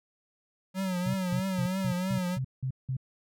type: tone with vibrato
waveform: square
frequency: 185 Hz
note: F#3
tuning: in tune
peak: -29 dBFS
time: 0.74-2.39 s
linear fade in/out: 50 ms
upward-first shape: triangle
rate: 3.1 Hz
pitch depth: 86 cents each way
type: tone bursts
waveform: sine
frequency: 130.81 Hz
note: C3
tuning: in tune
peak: -28 dBFS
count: 8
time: 1.06-2.968 s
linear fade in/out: 5 ms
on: 81 ms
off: 180 ms
effects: none